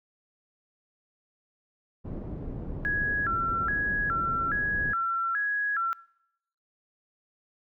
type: low-pass noise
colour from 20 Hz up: pink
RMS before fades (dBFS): -36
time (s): 2.04-4.94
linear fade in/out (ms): 20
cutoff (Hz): 390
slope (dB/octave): 12
type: tone with vibrato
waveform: sine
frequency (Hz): 1502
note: F#6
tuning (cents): +26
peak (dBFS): -25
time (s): 2.85-5.93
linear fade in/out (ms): 0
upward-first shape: square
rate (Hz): 1.2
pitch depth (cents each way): 180
effects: noise-tail reverb RT60 0.8 s tail -23 dB re dry